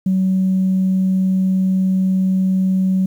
sine tone, 188.3 Hz, F#3, 31 cents sharp, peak -12 dBFS, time 0.06-3.06 s, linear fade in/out 5 ms, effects tanh soft clip ceiling -9 dBFS + 8-bit

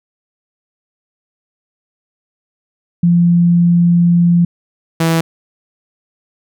sine / sawtooth tone pair in turn, 172.6 / 164.12 Hz, F3 / E3, -20 / -7 cents, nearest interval minor second, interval 87 cents, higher first, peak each -7 dBFS, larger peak neither, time 3.03-4.45 / 5-5.21 s, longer first, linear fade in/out 5 ms, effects none

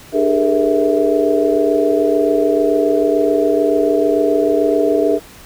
sine tone cluster, 298.5 / 402.2 / 429.1 / 471.1 / 655 Hz, D4 / G4 / A4 / A#4 / E5, +28 / +44 / -43 / +18 / -11 cents, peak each -18 dBFS, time 0.12-5.2 s, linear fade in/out 50 ms, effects pink hiss -40 dBFS RMS until 5.45 s

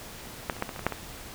clicks, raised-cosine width 0.5 ms, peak -11 / -28 / -12 / -20 / -25 / -21 / -8 / -17 dBFS, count 8, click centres 0.498 / 0.566 / 0.624 / 0.692 / 0.762 / 0.793 / 0.866 / 0.923 s, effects pink hiss -43 dBFS RMS until 1.34 s

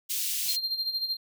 white high-pass noise, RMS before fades -30 dBFS, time 0.09-0.57 s, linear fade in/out 20 ms, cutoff 2700 Hz, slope 24 dB/octave
triangle tone with tremolo, 4186 Hz, C8, in tune, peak -24 dBFS, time 0.48-1.17 s, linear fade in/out 10 ms, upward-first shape sine, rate 13 Hz, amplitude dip 70%
effects none

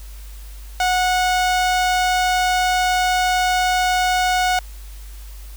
sawtooth tone with notch filter, 733 Hz, F#5, 16 cents flat, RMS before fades -18 dBFS, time 0.8-4.59 s, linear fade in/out 2 ms, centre 12000 Hz, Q 1, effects added 50 Hz sine -33 dBFS peak until 5.56 s + white hiss -46 dBFS RMS until 5.56 s

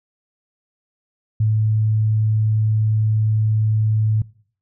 sine tone, 108.6 Hz, A2, 22 cents flat, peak -14 dBFS, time 1.4-4.22 s, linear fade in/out 5 ms, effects noise-tail reverb RT60 0.5 s tail -21 dB re dry

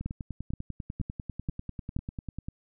two click trains, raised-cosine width 5 ms, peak -23 / -19 dBFS, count 26 / 5, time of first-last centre 0.01-2.485 / 0.06-1.965 s, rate 10.1 / 2.1 Hz, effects none

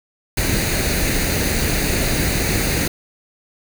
pink noise with comb filter, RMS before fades -19 dBFS, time 0.37-2.88 s, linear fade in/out 5 ms, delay 0.46 ms, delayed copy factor +0.6, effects none

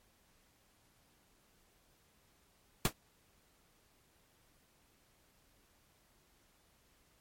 pink noise with exponential decay, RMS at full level -25 dBFS, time 2.85-2.93 s, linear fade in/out 2 ms, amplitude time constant 17 ms, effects pink hiss -70 dBFS RMS until 7.2 s + MP3 64 kbps

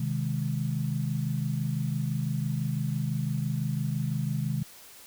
sine chord, Ab major, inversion first, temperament just, 129.78 / 155.74 / 207.7 Hz, C3 / Eb3 / Ab3, -14 / +2 / 0 cents, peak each -30 / -30 / -34 dBFS, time 0-4.63 s, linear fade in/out 5 ms, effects white hiss -50 dBFS RMS until 5.06 s

